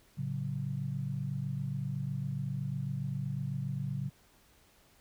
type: chord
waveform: sine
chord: F# minor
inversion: first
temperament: just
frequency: 111 / 138.75 / 185 Hz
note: A2 / C#3 / F#3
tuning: +16 / +2 / 0 cents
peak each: -40 / -34 / -40 dBFS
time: 0.17-4.1 s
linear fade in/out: 20 ms
effects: pink hiss -64 dBFS RMS until 5 s